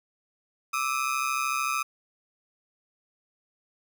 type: ring-modulated tone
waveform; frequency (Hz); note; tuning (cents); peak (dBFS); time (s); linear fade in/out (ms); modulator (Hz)
30% pulse; 1244.5; D#6; 0; -20; 0.73-1.83; 10; 66.7
effects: none